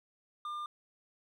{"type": "tone with hard clipping", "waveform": "sine", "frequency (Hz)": 1200, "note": "D6", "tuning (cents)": 37, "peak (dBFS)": -38, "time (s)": [0.45, 0.66], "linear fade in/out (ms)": 2, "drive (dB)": 5, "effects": []}